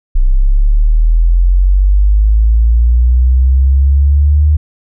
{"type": "linear sweep", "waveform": "sine", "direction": "up", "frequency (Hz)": [30.87, 75.8], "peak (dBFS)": -5, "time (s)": [0.15, 4.57], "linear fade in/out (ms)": 10, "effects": []}